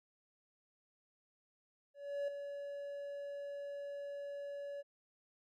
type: tone with ADSR envelope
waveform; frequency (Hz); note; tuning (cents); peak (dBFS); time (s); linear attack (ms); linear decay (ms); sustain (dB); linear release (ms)
triangle; 568; C#5; +42; -32; 1.94-4.83; 340; 4; -8; 30
effects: none